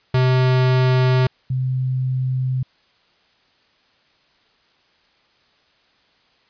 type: tone pair in turn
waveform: square / sine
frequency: 128.4 / 129.29 Hz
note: C3 / C3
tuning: -32 / -20 cents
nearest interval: unison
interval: 12 cents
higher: second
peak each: -14 / -18 dBFS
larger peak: first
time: 0.14-1.27 / 1.5-2.63 s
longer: neither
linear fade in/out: 5 ms
effects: white hiss -59 dBFS RMS until 6.49 s + resampled to 11025 Hz